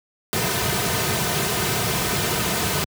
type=noise with comb filter; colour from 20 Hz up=pink; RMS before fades=-22 dBFS; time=0.33-2.84 s; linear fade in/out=0 ms; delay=3.6 ms; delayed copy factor=-0.55; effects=high-pass 100 Hz 12 dB/octave